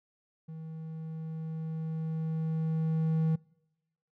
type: tone with level ramp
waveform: triangle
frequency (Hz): 160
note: D#3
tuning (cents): +49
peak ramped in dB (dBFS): -38 to -22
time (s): 0.48-3.36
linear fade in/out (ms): 10
effects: noise-tail reverb RT60 0.9 s tail -25 dB re dry

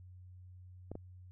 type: clicks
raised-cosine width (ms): 2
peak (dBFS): -29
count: 2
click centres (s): 0.916 / 0.954
effects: added 91 Hz sine -51 dBFS peak until 1.31 s

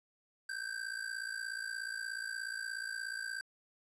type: ring-modulated tone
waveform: square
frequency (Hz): 1568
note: G6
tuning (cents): 0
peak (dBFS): -36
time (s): 0.49-3.41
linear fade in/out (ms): 0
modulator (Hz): 28.4
effects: resampled to 24000 Hz + 11-bit

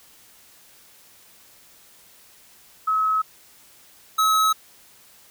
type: tone pair in turn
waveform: sine / square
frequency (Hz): 1285 / 1285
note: E6 / E6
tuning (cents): -45 / -45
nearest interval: unison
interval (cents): 0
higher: neither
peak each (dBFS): -18 / -17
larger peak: second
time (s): 2.87-3.22 / 4.18-4.53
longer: neither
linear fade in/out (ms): 10
effects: white hiss -52 dBFS RMS until 5.3 s

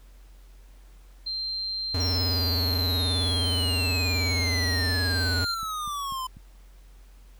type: tone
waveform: sine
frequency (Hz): 4151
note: C8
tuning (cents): -15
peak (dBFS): -28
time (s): 1.26-5.55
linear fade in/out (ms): 10
type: tone with vibrato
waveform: square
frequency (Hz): 87.31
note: F2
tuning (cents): 0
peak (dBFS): -26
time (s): 1.94-5.45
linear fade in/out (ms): 5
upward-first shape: sine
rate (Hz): 19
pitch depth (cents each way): 140
type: exponential sweep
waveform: square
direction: down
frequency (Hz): 5640 to 1016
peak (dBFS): -30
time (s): 2-6.27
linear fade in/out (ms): 5
type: click train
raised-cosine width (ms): 5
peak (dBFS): -32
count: 12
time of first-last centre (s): 3.66-6.369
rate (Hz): 4.06
effects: added 45 Hz sine -47 dBFS peak until 7.39 s + pink hiss -61 dBFS RMS until 7.39 s

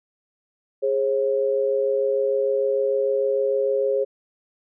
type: tone pair together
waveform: sine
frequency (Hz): 413.4 / 540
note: G#4 / C#5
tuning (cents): -8 / -45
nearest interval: perfect fourth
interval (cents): 463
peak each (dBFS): -22 / -21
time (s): 0.82-4.05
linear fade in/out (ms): 20
effects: none

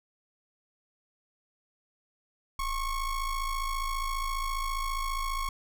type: ring-modulated tone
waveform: square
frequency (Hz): 554.4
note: C#5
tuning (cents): 0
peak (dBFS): -27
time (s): 2.59-5.49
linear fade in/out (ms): 2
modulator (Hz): 527
effects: none

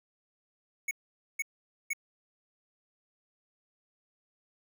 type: tone bursts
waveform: square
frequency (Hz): 2217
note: C#7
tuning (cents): 0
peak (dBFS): -30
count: 3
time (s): 0.88-1.933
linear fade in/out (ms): 5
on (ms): 31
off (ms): 480
effects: none

